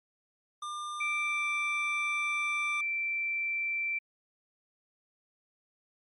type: tone with pitch glide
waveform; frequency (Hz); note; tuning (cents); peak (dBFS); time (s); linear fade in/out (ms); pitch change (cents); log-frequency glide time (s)
square; 1200 to 1188.3; D6 to D6; +37 to +20; -36; 0.62-2.81; 5; -17; 1.21-1.46
type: tone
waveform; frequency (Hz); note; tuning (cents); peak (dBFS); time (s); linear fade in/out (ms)
sine; 2342; D7; -5; -29; 1-3.99; 10
effects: low-pass 10000 Hz 12 dB/octave + MP3 48 kbps